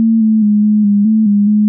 sine tone with pitch steps, 225 / 218.4 / 208.9 / 211.5 / 203.8 / 218.5 / 204.3 / 210.7 Hz, A3 / A3 / G#3 / G#3 / G#3 / A3 / G#3 / G#3, +39 / -13 / +10 / +32 / -32 / -12 / -28 / +25 cents, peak -7 dBFS, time 0-1.68 s, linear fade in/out 0 ms, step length 210 ms, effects none

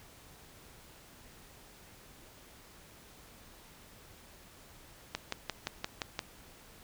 click train, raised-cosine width 0.2 ms, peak -16 dBFS, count 7, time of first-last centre 5.15-6.192 s, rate 5.76 Hz, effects pink hiss -56 dBFS RMS until 6.83 s

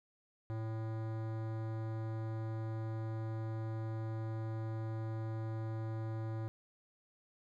sine tone with hard clipping, 111.1 Hz, A2, 17 cents sharp, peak -39 dBFS, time 0.5-6.48 s, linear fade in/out 0 ms, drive 18 dB, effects none

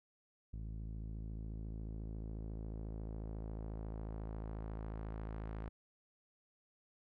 sawtooth tone with low-pass filter sweep, 54.1 Hz, A1, 29 cents flat, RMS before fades -44 dBFS, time 0.53-5.69 s, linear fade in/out 5 ms, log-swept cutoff 180 to 1700 Hz, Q 0.82, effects none

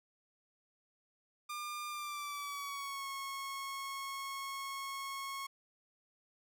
sawtooth tone with pitch glide, 1200 to 1094.1 Hz, D6 to C#6, +37 to -23 cents, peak -36 dBFS, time 1.49-5.47 s, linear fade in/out 10 ms, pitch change -160 cents, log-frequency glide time 1.89-3.08 s, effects none

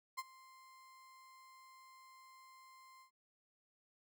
35% pulse tone with ADSR envelope, 1046.5 Hz, C6, in tune, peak -36 dBFS, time 0.17-3.11 s, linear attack 19 ms, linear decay 36 ms, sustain -21 dB, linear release 100 ms, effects none

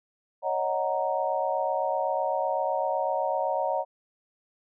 sine chord, D# minor seventh, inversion third, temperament equal, 554.4 / 622.3 / 740 / 932.3 Hz, C#5 / D#5 / F#5 / A#5, 0 / 0 / 0 / 0 cents, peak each -30 dBFS, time 0.42-3.85 s, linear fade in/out 50 ms, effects none

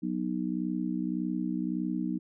harmonic tone, 61.74 Hz, B1, in tune, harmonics 3 / 4 / 5, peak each -33 / -33 / -33 dBFS, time 0.02-2.19 s, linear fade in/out 20 ms, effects none

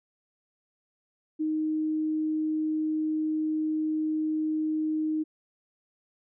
sine tone, 311.1 Hz, D#4, in tune, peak -25 dBFS, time 1.39-5.24 s, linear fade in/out 20 ms, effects none

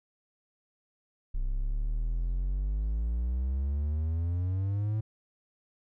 triangle exponential sweep, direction up, 31.24 to 110 Hz, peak -25 dBFS, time 1.34-5.01 s, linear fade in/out 10 ms, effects none

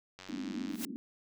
click train, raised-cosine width 0.2 ms, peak -30 dBFS, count 54, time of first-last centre 0.19-0.756 s, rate 93.6 Hz
pink band-pass noise, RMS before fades -39 dBFS, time 0.29-0.96 s, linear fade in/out 0 ms, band 220 to 290 Hz, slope 48 dB/octave
white noise with exponential growth, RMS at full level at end -35 dBFS, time 0.68-0.85 s, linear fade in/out 1 ms, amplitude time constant 35 ms
effects none

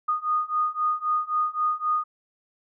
sine beating tone pair, 1231 / 1234.8 Hz, D#6 / D#6, -19 / -14 cents, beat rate 3.8 Hz, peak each -26 / -25 dBFS, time 0.08-2.04 s, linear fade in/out 10 ms, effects none

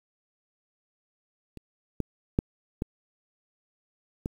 clicks, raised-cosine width 3 ms, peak -29 / -15 / -9 / -15 / -17 dBFS, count 5, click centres 1.573 / 2.003 / 2.389 / 2.821 / 4.259 s, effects 8-bit

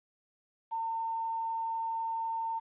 sine tone with quantisation, 906 Hz, A#5, 50 cents flat, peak -31 dBFS, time 0.71-2.6 s, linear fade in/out 20 ms, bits 10, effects resampled to 8000 Hz

